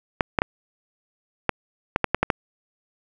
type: clicks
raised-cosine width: 0.5 ms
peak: -3 dBFS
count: 9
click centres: 0.208 / 0.388 / 0.419 / 1.493 / 1.961 / 2.043 / 2.146 / 2.23 / 2.302 s
effects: none